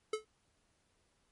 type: tone with exponential decay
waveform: square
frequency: 432.6 Hz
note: A4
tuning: 29 cents flat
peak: -30 dBFS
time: 0.13-0.25 s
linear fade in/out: 5 ms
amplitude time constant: 25 ms
effects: pink hiss -75 dBFS RMS until 1.31 s + MP3 48 kbps